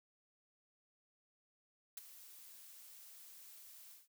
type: noise with ADSR envelope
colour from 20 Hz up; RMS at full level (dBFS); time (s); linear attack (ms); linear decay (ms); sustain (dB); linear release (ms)
blue; -43; 1.97-4.08; 4; 18; -14; 160
effects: none